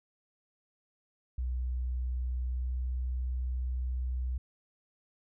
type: tone with pitch glide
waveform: sine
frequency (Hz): 62.3 to 62.84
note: B1 to B1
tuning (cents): +16 to +31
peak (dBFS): -30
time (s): 1.38-4.38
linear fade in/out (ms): 5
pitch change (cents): +15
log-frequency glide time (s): 2.5-2.71
effects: none